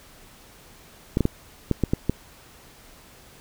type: clicks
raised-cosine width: 3 ms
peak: -7 dBFS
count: 7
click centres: 1.171 / 1.207 / 1.254 / 1.713 / 1.837 / 1.935 / 2.096 s
effects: pink hiss -50 dBFS RMS until 3.4 s